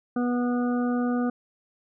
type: harmonic tone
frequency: 244.5 Hz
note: B3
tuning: 17 cents flat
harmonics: 1 / 2 / 3 / 5 / 6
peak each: -23 / -32 / -35 / -37 / -40 dBFS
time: 0.16-1.3 s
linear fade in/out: 5 ms
effects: none